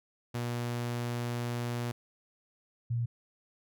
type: tone pair in turn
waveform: sawtooth / sine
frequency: 120 / 118.01 Hz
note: B2 / A#2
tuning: -49 / +22 cents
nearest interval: unison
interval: 29 cents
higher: first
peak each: -28 dBFS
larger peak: neither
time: 0.34-1.92 / 2.9-3.06 s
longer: first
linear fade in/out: 10 ms
effects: none